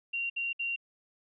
sine tone bursts, 2761 Hz, F7, 20 cents flat, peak -30 dBFS, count 3, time 0.13-0.762 s, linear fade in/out 10 ms, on 170 ms, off 61 ms, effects none

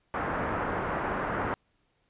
white low-pass noise, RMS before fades -31 dBFS, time 0.14-1.54 s, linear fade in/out 0 ms, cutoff 1500 Hz, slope 24 dB/octave, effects pink hiss -72 dBFS RMS until 2.09 s + resampled to 8000 Hz

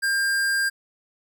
square tone, 1600 Hz, G6, 35 cents sharp, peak -21 dBFS, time 0.02-0.7 s, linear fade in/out 20 ms, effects none

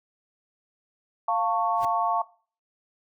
sine chord, F augmented, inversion none, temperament equal with one note detuned, 698.5 / 895.4 / 1108.7 Hz, F5 / A5 / C#6, 0 / +30 / 0 cents, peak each -26 dBFS, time 1.28-2.22 s, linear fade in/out 5 ms
pink noise with exponential growth, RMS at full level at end -36 dBFS, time 1.74-1.85 s, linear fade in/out 2 ms, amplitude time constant 23 ms
effects noise-tail reverb RT60 0.4 s tail -19 dB re dry

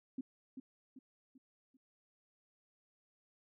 sine tone with echo, 261.6 Hz, C4, in tune, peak -37 dBFS, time 0.18-0.21 s, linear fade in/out 5 ms, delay 390 ms, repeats 4, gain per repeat -7 dB, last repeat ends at 1.77 s, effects none

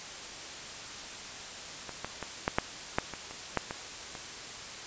clicks, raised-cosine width 0.5 ms, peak -24 / -19 / -20 / -11 / -9 / -10 / -22 / -27 / -11 / -20 / -26 dBFS, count 11, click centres 1.893 / 2.046 / 2.227 / 2.479 / 2.585 / 2.985 / 3.137 / 3.31 / 3.573 / 3.709 / 4.152 s, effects white hiss -42 dBFS RMS until 4.86 s + resampled to 16000 Hz

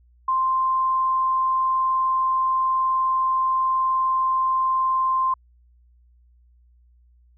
sine tone, 1046.5 Hz, C6, in tune, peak -18 dBFS, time 0.28-5.34 s, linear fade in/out 5 ms, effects added 60 Hz sine -53 dBFS peak until 7.37 s

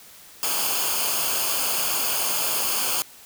white noise with comb filter, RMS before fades -24 dBFS, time 0.43-3.02 s, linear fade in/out 0 ms, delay 0.52 ms, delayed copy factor -0.7, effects white hiss -47 dBFS RMS until 3.25 s

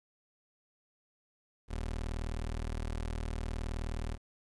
25% pulse tone, 39.38 Hz, D#1, 22 cents sharp, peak -31 dBFS, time 1.68-4.18 s, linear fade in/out 50 ms, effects resampled to 24000 Hz + 11-bit

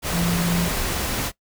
sine tone in noise, 172.2 Hz, F3, 24 cents flat, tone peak -20 dBFS, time 0.11-0.7 s, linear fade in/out 50 ms, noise pink, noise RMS -25 dBFS, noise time 0.02-1.32 s, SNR +2 dB, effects noise-tail reverb RT60 0.1 s tail -19 dB re dry

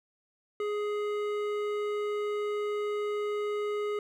sine tone with hard clipping, 416.7 Hz, G#4, 6 cents sharp, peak -31 dBFS, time 0.6-3.99 s, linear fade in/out 2 ms, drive 12 dB, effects none

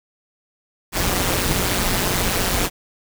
pink noise with amplitude modulation, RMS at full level -17 dBFS, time 0.92-2.7 s, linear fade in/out 50 ms, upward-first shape sine, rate 183 Hz, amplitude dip 75%, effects none

